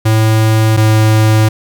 square tone pair in turn, 110 / 109.05 Hz, A2 / A2, 0 / -15 cents, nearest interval unison, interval 15 cents, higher first, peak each -8 / -7 dBFS, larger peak second, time 0.05-0.77 / 0.77-1.49 s, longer neither, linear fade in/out 10 ms, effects 8-bit

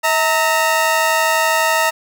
20% pulse tone pair together, 644 / 920 Hz, E5 / A#5, -41 / -23 cents, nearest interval tritone, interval 618 cents, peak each -12 / -11 dBFS, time 0.03-1.91 s, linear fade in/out 20 ms, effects none

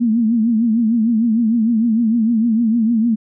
sine tone with vibrato, 227.4 Hz, A#3, 43 cents flat, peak -12 dBFS, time 0-3.16 s, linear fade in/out 20 ms, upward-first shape triangle, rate 6.6 Hz, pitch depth 120 cents each way, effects none

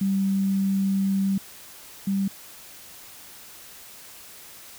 sine tone pair in turn, 194.7 / 195.83 Hz, G3 / G3, -12 / -1 cents, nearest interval unison, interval 11 cents, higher second, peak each -20 / -21 dBFS, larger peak first, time 0.01-1.38 / 2.07-2.28 s, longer first, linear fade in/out 5 ms, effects white hiss -45 dBFS RMS until 4.78 s

